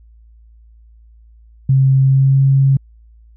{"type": "tone with pitch glide", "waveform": "sine", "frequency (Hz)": [133.9, 136], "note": ["C3", "C#3"], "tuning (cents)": [40, -33], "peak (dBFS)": -8, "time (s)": [1.69, 2.77], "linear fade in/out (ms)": 5, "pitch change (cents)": 27, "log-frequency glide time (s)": [2.02, 2.42], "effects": ["added 56 Hz sine -42 dBFS peak until 3.36 s"]}